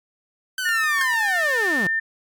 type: linear sweep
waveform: sawtooth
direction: down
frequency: 1547 to 160 Hz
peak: -20 dBFS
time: 0.58-1.87 s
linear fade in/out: 2 ms
type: tone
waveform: sine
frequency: 1800 Hz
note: A6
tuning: 39 cents sharp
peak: -19 dBFS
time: 0.65-2 s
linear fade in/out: 10 ms
type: click train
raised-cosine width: 0.2 ms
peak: -21 dBFS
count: 6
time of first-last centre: 0.69-1.433 s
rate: 6.73 Hz
type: tone with exponential decay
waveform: sawtooth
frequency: 1599 Hz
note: G6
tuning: 34 cents sharp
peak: -16 dBFS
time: 1.01-1.09 s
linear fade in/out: 2 ms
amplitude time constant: 17 ms
effects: MP3 96 kbps